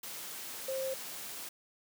sine tone in noise, 530 Hz, C5, 22 cents sharp, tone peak -33 dBFS, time 0.68-0.94 s, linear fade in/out 5 ms, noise white, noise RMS -43 dBFS, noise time 0.03-1.49 s, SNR +7 dB, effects high-pass 150 Hz 12 dB/octave

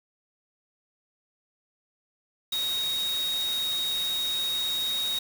sine tone in noise, 3761 Hz, A#7, 15 cents sharp, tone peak -26 dBFS, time 2.52-5.19 s, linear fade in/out 5 ms, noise white, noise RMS -37 dBFS, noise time 2.52-5.19 s, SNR +8 dB, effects none

